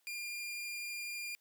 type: tone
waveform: sawtooth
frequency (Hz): 2404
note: D7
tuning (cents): +40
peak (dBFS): -36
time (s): 0.07-1.35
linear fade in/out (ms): 0
effects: white hiss -75 dBFS RMS until 1.4 s + high-pass 300 Hz 12 dB/octave